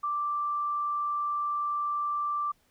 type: tone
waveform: sine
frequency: 1174.7 Hz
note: D6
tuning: in tune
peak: -27 dBFS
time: 0.03-2.52 s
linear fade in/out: 10 ms
effects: pink hiss -68 dBFS RMS until 2.7 s